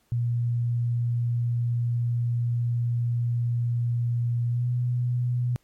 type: tone with pitch glide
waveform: sine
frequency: 119.2 to 122.62 Hz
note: A#2 to B2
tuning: +39 to -12 cents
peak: -22 dBFS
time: 0.12-5.56 s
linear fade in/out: 0 ms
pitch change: +49 cents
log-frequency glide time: 4.49-4.66 s
effects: pink hiss -67 dBFS RMS until 5.63 s + MP3 64 kbps